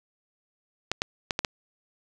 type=clicks; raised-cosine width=0.2 ms; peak=-8 dBFS; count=5; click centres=0.916 / 1.019 / 1.308 / 1.391 / 1.448 s; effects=none